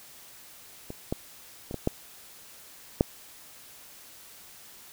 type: clicks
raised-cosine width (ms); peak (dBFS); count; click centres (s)
2; -23 / -14 / -23 / -18 / -10 / -6; 6; 0.904 / 1.125 / 1.711 / 1.743 / 1.874 / 3.009
effects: white hiss -50 dBFS RMS until 4.92 s